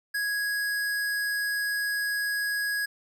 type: tone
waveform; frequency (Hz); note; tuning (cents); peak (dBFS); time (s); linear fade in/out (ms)
square; 1661.2; G#6; 0; -27; 0.14-2.86; 10
effects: none